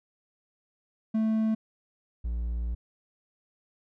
triangle tone pair in turn, 220 / 58.27 Hz, A3 / A#1, 0 / 0 cents, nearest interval octave + major seventh, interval 2300 cents, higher first, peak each -21 / -26 dBFS, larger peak first, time 1.14-1.55 / 2.24-2.75 s, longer second, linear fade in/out 10 ms, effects none

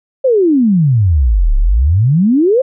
sine exponential two-way sweep, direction down then up, 550 to 32.69 to 550 Hz, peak -7 dBFS, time 0.24-2.62 s, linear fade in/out 10 ms, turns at 1.56 s, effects none

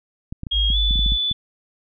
clicks, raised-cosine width 5 ms, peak -17 dBFS, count 10, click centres 0.325 / 0.434 / 0.468 / 0.703 / 0.909 / 0.957 / 0.992 / 1.062 / 1.121 / 1.314 s
sine tone with pitch glide, 3263 to 3477 Hz, G#7 to A7, -31 to -21 cents, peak -19 dBFS, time 0.51-1.33 s, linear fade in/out 10 ms, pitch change +110 cents, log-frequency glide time 0.71-0.77 s
sine tone, 51.91 Hz, G#1, in tune, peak -18 dBFS, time 0.52-1.18 s, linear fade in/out 50 ms
effects none

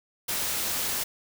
white noise, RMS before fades -29 dBFS, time 0.28-1.04 s, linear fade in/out 10 ms, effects none

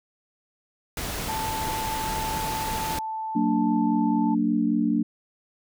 pink noise, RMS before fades -31 dBFS, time 0.97-2.99 s, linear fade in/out 2 ms
sine tone, 880 Hz, A5, in tune, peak -28 dBFS, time 1.28-4.35 s, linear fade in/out 10 ms
sine chord, Gb augmented, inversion none, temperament equal with one note detuned, 185 / 228.7 / 293.7 Hz, Gb3 / Bb3 / D4, 0 / -33 / 0 cents, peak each -28 / -23 / -24 dBFS, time 3.35-5.03 s, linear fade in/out 10 ms
effects none

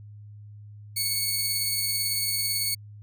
15% pulse tone pair together, 2217 / 4452 Hz, C#7 / C#8, 0 / +7 cents, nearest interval octave, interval 1207 cents, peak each -27 / -19 dBFS, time 0.96-2.75 s, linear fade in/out 10 ms, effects added 104 Hz sine -42 dBFS peak until 3.02 s

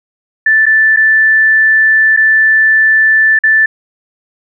sine tone with dropouts, 1760 Hz, A6, in tune, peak -5 dBFS, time 0.46-3.66 s, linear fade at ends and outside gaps 5 ms, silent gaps 0.657-0.664 / 0.963-0.97 / 2.165-2.172 / 3.39-3.436 s, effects none

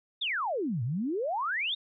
sine exponential two-way sweep, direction down then up, 3805 to 109.5 to 3805 Hz, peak -28 dBFS, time 0.21-1.75 s, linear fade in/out 10 ms, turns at 0.83 s, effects none

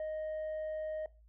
sine tone with tanh clipping, 622.3 Hz, D#5, in tune, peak -36 dBFS, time 0-1.06 s, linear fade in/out 2 ms, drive 2 dB, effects noise-tail reverb RT60 0.3 s tail -20 dB re dry + added 55 Hz sine -58 dBFS peak until 1.28 s

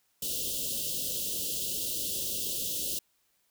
white band-stop noise, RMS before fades -33 dBFS, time 0.22-2.99 s, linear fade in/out 5 ms, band 600 to 2800 Hz, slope 96 dB/octave, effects white hiss -72 dBFS RMS until 3.5 s

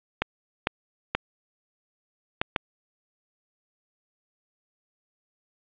clicks, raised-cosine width 0.3 ms, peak -6 dBFS, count 5, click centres 0.22 / 0.671 / 1.15 / 2.415 / 2.562 s, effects resampled to 8000 Hz + 7-bit

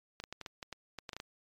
clicks, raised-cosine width 0.2 ms, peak -24 dBFS, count 12, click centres 0.201 / 0.239 / 0.326 / 0.413 / 0.462 / 0.628 / 0.727 / 0.987 / 1.092 / 1.132 / 1.166 / 1.201 s, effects MP3 96 kbps

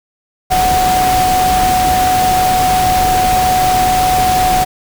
sine tone in noise, 740 Hz, F#5, in tune, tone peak -10 dBFS, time 0.5-4.65 s, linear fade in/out 20 ms, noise pink, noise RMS -18 dBFS, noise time 0.5-4.65 s, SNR +5 dB, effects none

